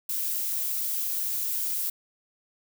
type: noise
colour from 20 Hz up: violet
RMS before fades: -29 dBFS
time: 0.09-1.9 s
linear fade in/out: 5 ms
effects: none